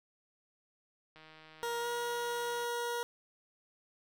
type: click train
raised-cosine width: 0.3 ms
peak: -39 dBFS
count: 234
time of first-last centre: 1.16-2.644 s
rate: 157 Hz
type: tone with pitch glide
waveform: 20% pulse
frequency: 470.7 to 476.4 Hz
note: A#4 to A#4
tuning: +17 to +38 cents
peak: -29 dBFS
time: 1.63-3.03 s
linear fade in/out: 0 ms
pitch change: +21 cents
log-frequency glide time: 1.8-1.87 s
effects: none